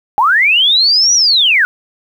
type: linear two-way sweep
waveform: sine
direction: up then down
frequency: 780 to 5920 to 1420 Hz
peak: -7 dBFS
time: 0.18-1.65 s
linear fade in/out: 0 ms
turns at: 1.14 s
effects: 7-bit